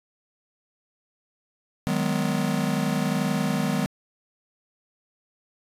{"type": "chord", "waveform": "square", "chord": "G# minor seventh", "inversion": "second", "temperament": "just", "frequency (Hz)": [155.74, 186.89, 207.7, 249.2], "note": ["D#3", "F#3", "G#3", "B3"], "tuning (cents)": [2, 18, 0, 16], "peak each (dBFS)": -29, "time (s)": [1.87, 3.86], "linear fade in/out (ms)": 0, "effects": ["resampled to 32000 Hz"]}